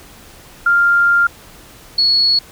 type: tone pair in turn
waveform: sine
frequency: 1396.9 / 4370 Hz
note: F6 / C#8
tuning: 0 / -26 cents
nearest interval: octave + minor sixth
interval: 1974 cents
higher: second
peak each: -9 / -10 dBFS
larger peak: first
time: 0.66-1.27 / 1.98-2.39 s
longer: first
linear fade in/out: 5 ms
effects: pink hiss -41 dBFS RMS until 2.51 s